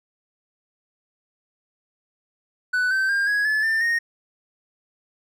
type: tone with pitch steps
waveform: triangle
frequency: 1492 / 1547.3 / 1604.6 / 1664.1 / 1725.8 / 1789.7 / 1856.1 Hz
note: F#6 / G6 / G6 / G#6 / A6 / A6 / A#6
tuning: +14 / -23 / +40 / +3 / -34 / +29 / -8 cents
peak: -17 dBFS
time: 2.73-3.99 s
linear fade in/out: 10 ms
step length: 180 ms
effects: none